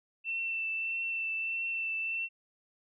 sine tone with vibrato, 2679 Hz, E7, 27 cents sharp, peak -31 dBFS, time 0.24-2.29 s, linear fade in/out 50 ms, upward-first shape triangle, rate 1.6 Hz, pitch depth 19 cents each way, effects none

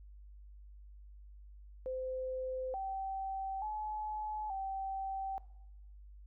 sine tone with pitch steps, 516 / 773 / 854 / 774 Hz, C5 / G5 / G#5 / G5, -24 / -24 / +48 / -22 cents, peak -36 dBFS, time 1.86-5.38 s, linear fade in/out 0 ms, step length 880 ms, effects noise-tail reverb RT60 0.8 s tail -18 dB re dry + added 50 Hz sine -51 dBFS peak until 6.26 s

